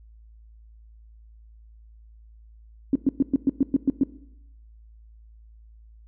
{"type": "tone bursts", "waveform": "sine", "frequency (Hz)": 273.4, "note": "C#4", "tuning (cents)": -24, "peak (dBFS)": -15, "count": 9, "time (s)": [2.93, 4.035], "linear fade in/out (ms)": 2, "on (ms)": 25, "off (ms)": 110, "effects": ["noise-tail reverb RT60 0.8 s tail -17 dB re dry", "added 55 Hz sine -47 dBFS peak until 6.07 s"]}